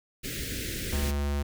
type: band-stop noise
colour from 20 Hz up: pink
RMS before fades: -34 dBFS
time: 0.23-1.12 s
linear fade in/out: 20 ms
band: 520 to 1600 Hz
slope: 48 dB/octave
type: tone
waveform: square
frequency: 71.4 Hz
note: D2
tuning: 48 cents flat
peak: -27 dBFS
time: 0.92-1.43 s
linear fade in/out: 10 ms
effects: none